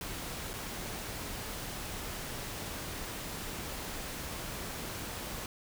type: noise with dropouts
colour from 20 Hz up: pink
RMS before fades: -40 dBFS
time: 0.01-5.46 s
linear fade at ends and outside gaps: 1 ms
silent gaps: 0.533-0.538 s
effects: none